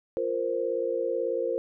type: chord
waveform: sine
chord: F suspended fourth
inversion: none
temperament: just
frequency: 349.2 / 465.6 / 523.8 Hz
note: F4 / Bb4 / C5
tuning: 0 / -2 / +2 cents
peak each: -33 / -29 / -29 dBFS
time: 0.17-1.58 s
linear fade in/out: 0 ms
effects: none